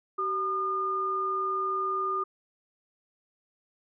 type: tone pair together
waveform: sine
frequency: 382.8 / 1214.5 Hz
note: G4 / D#6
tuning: -41 / -42 cents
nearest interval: octave + minor sixth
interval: 1999 cents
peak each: -34 / -27 dBFS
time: 0.18-2.24 s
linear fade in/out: 10 ms
effects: none